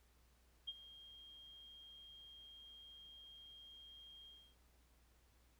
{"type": "tone with ADSR envelope", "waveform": "sine", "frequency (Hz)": 3223, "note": "G7", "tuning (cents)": 47, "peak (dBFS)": -40, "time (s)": [0.67, 4.56], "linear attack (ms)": 16, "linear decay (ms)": 38, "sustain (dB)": -16, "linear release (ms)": 290, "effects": ["added 60 Hz sine -70 dBFS peak until 5.59 s", "pink hiss -75 dBFS RMS until 5.59 s"]}